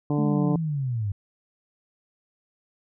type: harmonic tone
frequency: 146.83 Hz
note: D3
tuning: in tune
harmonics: 1 / 2 / 3 / 4 / 5 / 6 / 7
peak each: -24 / -25 / -32 / -36 / -37 / -40 / -40 dBFS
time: 0.1-0.56 s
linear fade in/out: 2 ms
type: linear sweep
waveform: sine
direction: down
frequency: 219.5 to 95.6 Hz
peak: -24 dBFS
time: 0.18-1.12 s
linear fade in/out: 5 ms
effects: none